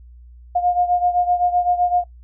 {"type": "beating tone pair", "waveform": "sine", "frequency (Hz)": [710, 717.8], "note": ["F5", "F5"], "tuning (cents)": [28, 47], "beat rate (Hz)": 7.8, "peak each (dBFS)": [-17, -21], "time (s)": [0.55, 2.04], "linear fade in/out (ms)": 10, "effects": ["noise-tail reverb RT60 0.1 s tail -18 dB re dry", "added 60 Hz sine -40 dBFS peak until 2.23 s"]}